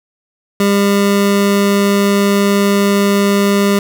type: tone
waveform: 25% pulse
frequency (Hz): 200.7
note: G3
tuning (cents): +41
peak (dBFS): -6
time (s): 0.6-3.79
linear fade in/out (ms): 2
effects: none